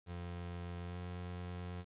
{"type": "tone with pitch glide", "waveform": "30% pulse", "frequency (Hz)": [87.31, 89.04], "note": ["F2", "F2"], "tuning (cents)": [0, 34], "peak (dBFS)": -39, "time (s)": [0.06, 1.85], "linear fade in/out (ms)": 50, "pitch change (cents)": 34, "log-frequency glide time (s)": [0.85, 0.97], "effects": ["resampled to 8000 Hz", "11-bit"]}